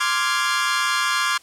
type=chord; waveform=sawtooth; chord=D half-diminished seventh; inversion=third; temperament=equal; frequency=1046.5 / 1174.7 / 1396.9 / 1661.2 Hz; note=C6 / D6 / F6 / Ab6; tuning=0 / 0 / 0 / 0 cents; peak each=-21 dBFS; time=0-1.38 s; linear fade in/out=10 ms; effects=white hiss -51 dBFS RMS until 1.42 s + low-pass 9000 Hz 12 dB/octave